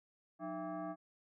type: tone with frequency modulation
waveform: sine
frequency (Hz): 180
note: F#3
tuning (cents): -47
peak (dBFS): -39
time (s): 0.39-0.96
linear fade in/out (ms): 50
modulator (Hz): 487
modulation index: 1.8
effects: none